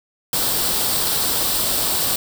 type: noise with comb filter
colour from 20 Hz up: white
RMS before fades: -20 dBFS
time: 0.33-2.16 s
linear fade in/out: 2 ms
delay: 0.23 ms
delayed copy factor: +0.5
effects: none